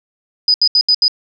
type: tone bursts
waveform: sine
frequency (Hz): 4978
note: D#8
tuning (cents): 0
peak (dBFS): -8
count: 5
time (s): 0.48-1.081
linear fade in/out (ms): 2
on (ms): 61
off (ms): 74
effects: none

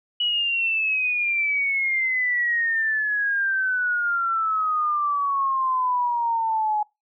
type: exponential sweep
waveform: sine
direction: down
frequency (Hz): 2938 to 838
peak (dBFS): -20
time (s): 0.2-6.83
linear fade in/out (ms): 5
effects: noise-tail reverb RT60 0.2 s tail -23 dB re dry

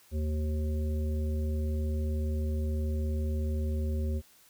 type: harmonic tone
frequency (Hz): 76.6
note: D#2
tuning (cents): -27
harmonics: 1 / 3 / 5 / 7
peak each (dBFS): -28 / -38 / -42 / -45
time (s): 0.11-4.22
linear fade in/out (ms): 50
effects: white hiss -60 dBFS RMS until 4.49 s

